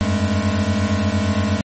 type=tone cluster; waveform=square; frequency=89.2 / 97.8 / 202.5 / 215.6 Hz; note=F2 / G2 / G#3 / A3; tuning=+37 / -4 / -43 / -35 cents; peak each=-23 dBFS; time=0.01-1.61 s; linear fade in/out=0 ms; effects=low-pass 10000 Hz 12 dB/octave + MP3 32 kbps